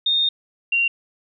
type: tone pair in turn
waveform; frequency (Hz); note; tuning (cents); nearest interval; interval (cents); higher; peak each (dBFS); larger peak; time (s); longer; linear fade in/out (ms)
sine; 3670 / 2761; A#7 / F7; -28 / -20; perfect fourth; 492; first; -16; neither; 0.06-0.29 / 0.72-0.88; first; 5
effects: none